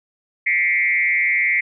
sine tone with frequency modulation, 2116 Hz, C7, 19 cents sharp, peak -15 dBFS, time 0.46-1.61 s, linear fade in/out 10 ms, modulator 167 Hz, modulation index 1.1, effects none

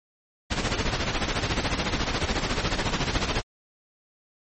pink noise with tremolo, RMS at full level -23 dBFS, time 0.5-3.42 s, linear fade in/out 20 ms, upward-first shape sine, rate 14 Hz, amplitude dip 65%, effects low-pass 6000 Hz 12 dB/octave + MP3 32 kbps

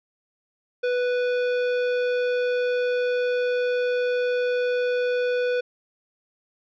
sine tone with hard clipping, 493.9 Hz, B4, in tune, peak -23 dBFS, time 0.83-5.61 s, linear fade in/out 10 ms, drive 13 dB, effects resampled to 16000 Hz

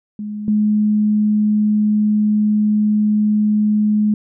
sine tone pair in turn, 209.7 / 211.2 Hz, G#3 / G#3, +17 / +29 cents, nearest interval unison, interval 12 cents, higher second, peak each -23 / -12 dBFS, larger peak second, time 0.19-0.48 / 0.48-4.14 s, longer second, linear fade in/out 2 ms, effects none

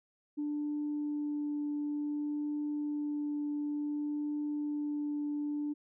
sine tone with vibrato, 294.8 Hz, D4, 7 cents sharp, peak -31 dBFS, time 0.37-5.74 s, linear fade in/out 20 ms, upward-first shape triangle, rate 0.56 Hz, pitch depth 8 cents each way, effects tanh soft clip ceiling -28 dBFS

